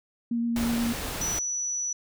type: tone with vibrato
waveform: sine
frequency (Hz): 234.3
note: A#3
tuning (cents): +9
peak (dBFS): -24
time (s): 0.31-0.93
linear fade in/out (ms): 5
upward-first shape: sine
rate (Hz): 8.4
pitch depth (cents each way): 12
type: noise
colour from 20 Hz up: pink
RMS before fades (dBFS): -33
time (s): 0.56-1.39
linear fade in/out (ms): 2
type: tone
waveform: sine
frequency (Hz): 5920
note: F#8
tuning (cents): 0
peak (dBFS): -27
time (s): 1.21-1.93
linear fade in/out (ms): 5
effects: none